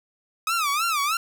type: tone with vibrato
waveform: sawtooth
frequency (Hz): 1244.5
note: D#6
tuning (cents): 0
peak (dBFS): -18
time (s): 0.47-1.17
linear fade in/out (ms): 2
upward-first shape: sine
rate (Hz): 3.2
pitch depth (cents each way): 180
effects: none